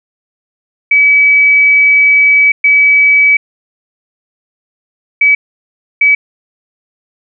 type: tone bursts at uneven times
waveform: sine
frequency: 2285 Hz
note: D7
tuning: 48 cents flat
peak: -4 dBFS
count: 4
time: 0.91-2.52 / 2.64-3.37 / 5.21-5.35 / 6.01-6.15 s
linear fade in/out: 5 ms
effects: none